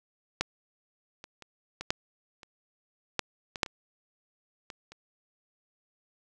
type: clicks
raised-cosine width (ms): 0.2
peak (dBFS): -9 / -26 / -29 / -19 / -8 / -30 / -9 / -19 / -6 / -24 / -23 / -30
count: 12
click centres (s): 0.41 / 1.241 / 1.423 / 1.81 / 1.905 / 2.432 / 3.193 / 3.558 / 3.632 / 3.662 / 4.702 / 4.92
effects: none